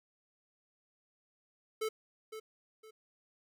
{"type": "tone with echo", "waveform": "square", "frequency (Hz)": 436.9, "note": "A4", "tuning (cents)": -12, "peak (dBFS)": -33, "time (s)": [1.81, 1.89], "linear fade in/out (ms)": 10, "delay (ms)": 510, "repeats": 2, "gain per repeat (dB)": -10, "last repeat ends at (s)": 2.91, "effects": []}